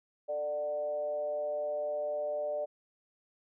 sine tone with frequency modulation, 594 Hz, D5, 20 cents sharp, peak -31 dBFS, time 0.28-2.66 s, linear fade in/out 20 ms, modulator 152 Hz, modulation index 0.48, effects none

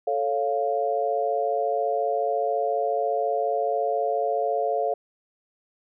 sine chord, A augmented, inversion none, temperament equal, 440 / 554.4 / 698.5 Hz, A4 / C#5 / E#5, 0 / 0 / 0 cents, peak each -27 / -27 / -25 dBFS, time 0.07-4.94 s, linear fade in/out 5 ms, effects none

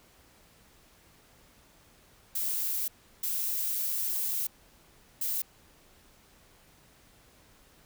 violet noise bursts at uneven times, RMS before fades -31 dBFS, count 3, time 2.35-2.88 / 3.23-4.47 / 5.21-5.42 s, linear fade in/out 5 ms, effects pink hiss -60 dBFS RMS until 7.85 s

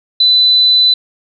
sine tone, 4000 Hz, B7, 21 cents sharp, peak -6 dBFS, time 0.2-0.94 s, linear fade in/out 5 ms, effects none

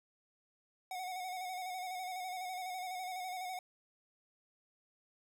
square tone with vibrato, 737 Hz, F#5, 7 cents flat, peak -40 dBFS, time 0.91-3.59 s, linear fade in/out 2 ms, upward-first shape square, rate 12 Hz, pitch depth 35 cents each way, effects none

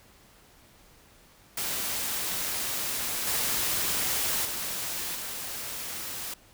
white noise with level steps, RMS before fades -31 / -28 / -33 / -36 dBFS, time 1.57-6.34 s, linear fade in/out 5 ms, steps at 3.27 / 4.45 / 5.15 s, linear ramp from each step 2 ms, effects pink hiss -57 dBFS RMS until 6.53 s

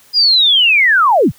sine linear sweep, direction down, 4978 to 59.1 Hz, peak -7 dBFS, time 0.13-1.32 s, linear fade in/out 50 ms, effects white hiss -47 dBFS RMS until 1.38 s

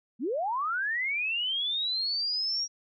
sine linear sweep, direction up, 198.3 to 5700 Hz, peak -27 dBFS, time 0.19-2.68 s, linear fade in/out 50 ms, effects none

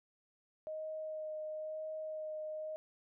sine tone with vibrato, 622.3 Hz, D#5, in tune, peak -39 dBFS, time 0.67-2.76 s, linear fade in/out 0 ms, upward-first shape sine, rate 1 Hz, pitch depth 12 cents each way, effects none

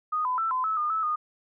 sine tone with pitch steps, 1240 / 1007 / 1330 / 1021 / 1300 / 1217 / 1305 / 1228 Hz, D#6 / B5 / E6 / C6 / E6 / D#6 / E6 / D#6, -6 / +33 / +15 / -43 / -24 / -39 / -18 / -23 cents, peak -24 dBFS, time 0.12-1.16 s, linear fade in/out 10 ms, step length 130 ms, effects none

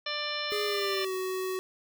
harmonic tone, 592 Hz, D5, 14 cents sharp, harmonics 1 / 2 / 3 / 4 / 5 / 6 / 7 / 9, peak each -39 / -39 / -39 / -39 / -39 / -39 / -39 / -39 dBFS, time 0.06-1.05 s, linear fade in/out 5 ms
violet noise, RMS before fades -48 dBFS, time 0.5-1.57 s, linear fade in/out 10 ms
square tone with pitch glide, 414.8 to 373.8 Hz, G#4 to F#4, -2 to +18 cents, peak -31 dBFS, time 0.52-1.59 s, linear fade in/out 0 ms, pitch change -180 cents, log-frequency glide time 0.65-1.14 s
effects none

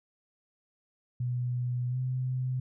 sine tone with pitch glide, 123.47 to 128.12 Hz, B2 to C3, 0 to -36 cents, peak -28 dBFS, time 1.2-2.6 s, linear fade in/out 5 ms, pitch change +64 cents, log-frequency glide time 1.89-1.97 s, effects none

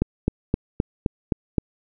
click train, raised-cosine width 3 ms, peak -6 dBFS, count 7, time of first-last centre 0.02-1.583 s, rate 3.84 Hz, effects none

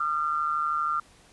sine tone pair together, 1210.4 / 1363 Hz, D#6 / F6, -48 / -43 cents, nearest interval major second, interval 205 cents, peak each -27 dBFS, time 0-1 s, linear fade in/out 5 ms, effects pink hiss -56 dBFS RMS until 1.32 s + resampled to 24000 Hz

